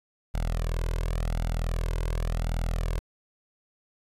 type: tone with flanger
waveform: sawtooth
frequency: 41.1 Hz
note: E1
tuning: 4 cents flat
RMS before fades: -28 dBFS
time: 0.34-2.99 s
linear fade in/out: 0 ms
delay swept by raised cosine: 1.4 to 1.96 ms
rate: 0.91 Hz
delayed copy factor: +0.85
effects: resampled to 32000 Hz